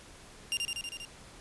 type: tone with echo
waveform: sawtooth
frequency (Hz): 2794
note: F7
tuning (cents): 0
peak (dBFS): -25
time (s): 0.52-0.57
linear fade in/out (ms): 0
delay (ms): 80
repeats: 6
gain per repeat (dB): -2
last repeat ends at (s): 1.05
effects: pink hiss -52 dBFS RMS until 1.4 s + resampled to 24000 Hz